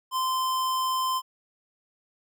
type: tone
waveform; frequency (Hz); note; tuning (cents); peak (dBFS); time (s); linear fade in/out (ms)
square; 1036; C6; -17; -25; 0.11-1.22; 50
effects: none